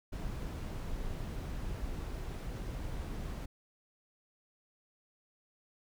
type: noise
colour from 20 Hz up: brown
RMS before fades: -39 dBFS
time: 0.12-3.46 s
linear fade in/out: 10 ms
effects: none